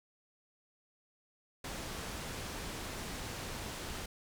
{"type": "low-pass noise", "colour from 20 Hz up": "pink", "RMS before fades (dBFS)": -42, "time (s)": [1.64, 4.06], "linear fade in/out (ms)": 5, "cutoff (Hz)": 10000, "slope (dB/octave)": 12, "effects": []}